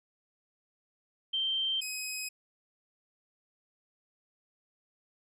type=tone pair in turn; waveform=sine / 15% pulse; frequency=3136 / 2529 Hz; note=G7 / D#7; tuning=0 / +28 cents; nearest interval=major third; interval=372 cents; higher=first; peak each=-28 dBFS; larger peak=neither; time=1.33-1.81 / 1.81-2.29 s; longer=neither; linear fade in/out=10 ms; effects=none